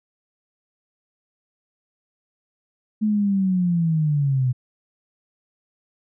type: linear sweep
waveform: sine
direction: down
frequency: 216.8 to 123.47 Hz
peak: -17 dBFS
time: 3.01-4.53 s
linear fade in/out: 20 ms
effects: none